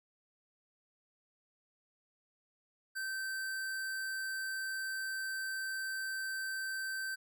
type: tone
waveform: square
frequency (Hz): 1551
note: G6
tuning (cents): -19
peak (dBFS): -37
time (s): 2.95-7.16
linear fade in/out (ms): 20
effects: none